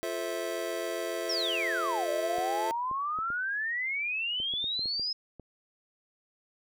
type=chord; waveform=square; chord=F major seventh; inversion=none; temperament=just; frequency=349.2 / 436.5 / 523.8 / 654.8 Hz; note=F4 / A4 / C5 / E5; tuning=0 / -14 / +2 / -12 cents; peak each=-38 / -39 / -40 / -36 dBFS; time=0.03-2.71 s; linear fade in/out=0 ms
type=exponential two-way sweep; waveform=sine; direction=down then up; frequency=5740 to 587.3 to 5170 Hz; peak=-29 dBFS; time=1.29-5.13 s; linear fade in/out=5 ms; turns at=2.1 s
type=clicks; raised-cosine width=2 ms; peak=-32 dBFS; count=11; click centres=2.384 / 2.913 / 3.188 / 3.303 / 4.401 / 4.538 / 4.642 / 4.793 / 4.857 / 4.996 / 5.397 s
effects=none